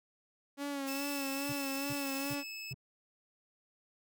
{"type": "tone with vibrato", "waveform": "sawtooth", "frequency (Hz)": 278.5, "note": "C#4", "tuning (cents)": 8, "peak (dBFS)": -32, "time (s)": [0.57, 2.44], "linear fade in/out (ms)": 50, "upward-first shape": "sine", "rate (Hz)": 2.4, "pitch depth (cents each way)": 45}
{"type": "high-pass noise", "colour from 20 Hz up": "white", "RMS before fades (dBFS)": -45, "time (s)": [0.86, 2.36], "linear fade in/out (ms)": 20, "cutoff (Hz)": 3500, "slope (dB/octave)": 24}
{"type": "tone with pitch glide", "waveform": "25% pulse", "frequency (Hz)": [2637, 2601], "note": ["E7", "E7"], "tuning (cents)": [0, -24], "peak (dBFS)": -38, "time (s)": [0.88, 2.73], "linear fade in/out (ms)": 5, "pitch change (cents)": -24, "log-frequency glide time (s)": [1.85, 2.4]}
{"type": "tone bursts", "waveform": "triangle", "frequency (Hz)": 132.9, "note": "C3", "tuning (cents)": 27, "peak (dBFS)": -37, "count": 4, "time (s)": [1.49, 2.744], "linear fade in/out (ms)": 5, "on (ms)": 36, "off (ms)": 370}
{"effects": []}